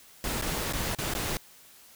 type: noise with dropouts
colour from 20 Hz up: pink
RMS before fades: -31 dBFS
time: 0.24-1.37 s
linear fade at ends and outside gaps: 1 ms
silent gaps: 0.414-0.422 / 0.726-0.734 / 0.949-0.986 / 1.138-1.15 s
effects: white hiss -54 dBFS RMS until 1.95 s